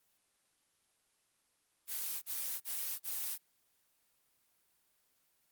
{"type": "noise bursts", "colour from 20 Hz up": "blue", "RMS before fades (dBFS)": -38, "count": 4, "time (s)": [1.87, 3.381], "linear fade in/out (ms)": 50, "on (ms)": 350, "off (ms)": 37, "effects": ["white hiss -75 dBFS RMS until 5.51 s", "Opus 24 kbps"]}